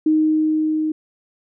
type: tone with level ramp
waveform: sine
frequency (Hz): 311.1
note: D#4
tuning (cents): 0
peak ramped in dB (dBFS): -12 to -18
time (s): 0.06-0.92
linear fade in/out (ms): 5
effects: none